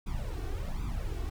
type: noise with flanger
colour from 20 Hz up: brown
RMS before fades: -34 dBFS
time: 0.06-1.3 s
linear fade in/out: 10 ms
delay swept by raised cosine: 0.82 to 2.72 ms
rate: 1.3 Hz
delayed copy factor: +0.8
effects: none